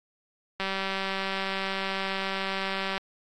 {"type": "click train", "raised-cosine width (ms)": 0.3, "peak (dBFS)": -14, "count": 460, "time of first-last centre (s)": [0.6, 2.978], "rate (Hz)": 193, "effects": ["AAC 64 kbps"]}